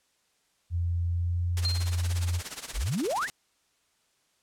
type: tone with pitch glide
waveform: sine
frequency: 86 to 87.45 Hz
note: F2 to F2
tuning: -26 to +3 cents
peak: -25 dBFS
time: 0.7-2.42 s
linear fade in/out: 50 ms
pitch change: +29 cents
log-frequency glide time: 1.08-1.46 s
type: noise with tremolo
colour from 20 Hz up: white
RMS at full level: -34 dBFS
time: 1.57-3.3 s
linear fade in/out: 0 ms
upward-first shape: sine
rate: 17 Hz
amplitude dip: 80%
type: tone with exponential decay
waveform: sine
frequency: 4186 Hz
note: C8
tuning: in tune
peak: -25 dBFS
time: 1.65-2.07 s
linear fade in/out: 0 ms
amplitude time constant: 91 ms
type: exponential sweep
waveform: sine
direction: up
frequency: 34.65 to 2217 Hz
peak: -26 dBFS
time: 2.73-3.29 s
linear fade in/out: 50 ms
effects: white hiss -70 dBFS RMS until 4.42 s + low-pass 9000 Hz 12 dB/octave